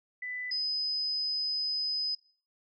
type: tone pair in turn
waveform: sine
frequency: 1994 / 5025 Hz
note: B6 / D#8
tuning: +16 / +16 cents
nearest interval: octave + major third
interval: 1600 cents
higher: second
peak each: -35 / -29 dBFS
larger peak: second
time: 0.22-0.51 / 0.51-2.15 s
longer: second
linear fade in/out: 5 ms
effects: noise-tail reverb RT60 0.4 s tail -18 dB re dry